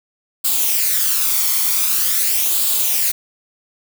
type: noise with flanger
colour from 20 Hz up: blue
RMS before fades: -17 dBFS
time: 0.44-3.12 s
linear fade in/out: 10 ms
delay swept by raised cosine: 0.25 to 0.92 ms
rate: 0.45 Hz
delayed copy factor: +0.55
effects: none